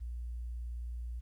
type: tone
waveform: sine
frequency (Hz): 59.3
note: A#1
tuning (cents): +30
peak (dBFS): -37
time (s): 0-1.21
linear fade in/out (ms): 20
effects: 12-bit